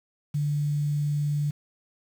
sine tone with quantisation, 146.83 Hz, D3, in tune, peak -23 dBFS, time 0.34-1.51 s, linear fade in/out 10 ms, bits 8, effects none

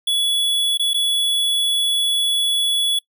square tone with dropouts, 3395 Hz, G#7, 37 cents sharp, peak -17 dBFS, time 0.07-2.99 s, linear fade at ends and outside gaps 5 ms, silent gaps 0.774-0.795 / 0.934-0.943 s, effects noise-tail reverb RT60 0.1 s tail -23 dB re dry

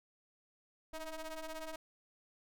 sawtooth ring-modulated tone, 315.8 Hz, D#4, 26 cents sharp, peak -35 dBFS, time 0.93-1.76 s, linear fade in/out 5 ms, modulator 324 Hz, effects none

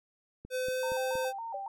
click train, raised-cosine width 3 ms, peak -32 dBFS, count 4, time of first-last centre 0.45-1.154 s, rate 4.26 Hz
square tone with pitch glide, 510 to 516.2 Hz, C5 to C5, -44 to -23 cents, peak -31 dBFS, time 0.5-1.33 s, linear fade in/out 50 ms, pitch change +21 cents, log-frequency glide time 0.63-0.99 s
sine tone with vibrato, 849 Hz, G#5, 38 cents sharp, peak -36 dBFS, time 0.83-1.68 s, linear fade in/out 2 ms, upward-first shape square, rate 3.6 Hz, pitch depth 130 cents each way
sine tone with exponential decay, 577 Hz, D5, 31 cents flat, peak -33 dBFS, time 1.54-1.68 s, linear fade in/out 5 ms, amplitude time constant 29 ms
effects none

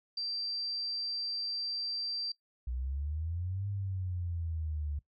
sine tone, 4699 Hz, D8, in tune, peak -33 dBFS, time 0.17-2.32 s, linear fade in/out 5 ms
sine exponential two-way sweep, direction up then down, 59.9 to 101.2 to 72 Hz, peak -33 dBFS, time 2.67-4.99 s, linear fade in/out 5 ms, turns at 3.68 s
effects noise-tail reverb RT60 0.1 s tail -18 dB re dry

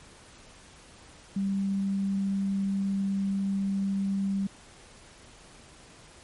sine tone, 196 Hz, G3, in tune, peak -25 dBFS, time 1.36-4.47 s, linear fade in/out 5 ms, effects pink hiss -52 dBFS RMS until 6.23 s + MP3 48 kbps

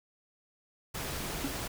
pink noise, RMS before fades -37 dBFS, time 0.94-1.68 s, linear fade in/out 10 ms
triangle tone with exponential decay, 275.2 Hz, C#4, 12 cents flat, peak -26 dBFS, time 1.44-1.54 s, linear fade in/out 5 ms, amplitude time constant 20 ms
effects none

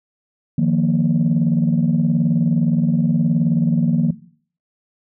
sine chord, Eb suspended second, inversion none, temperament equal, 155.56 / 174.61 / 233.1 Hz, Eb3 / F3 / Bb3, 0 / 0 / 0 cents, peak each -17 dBFS, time 0.58-4.11 s, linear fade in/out 5 ms, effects noise-tail reverb RT60 0.5 s tail -17 dB re dry + tanh soft clip ceiling -8 dBFS

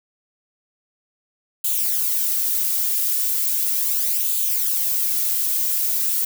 violet noise with flanger, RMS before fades -21 dBFS, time 1.64-6.25 s, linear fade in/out 5 ms, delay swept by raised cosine 0.27 to 2.87 ms, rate 0.37 Hz, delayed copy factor +0.6, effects none

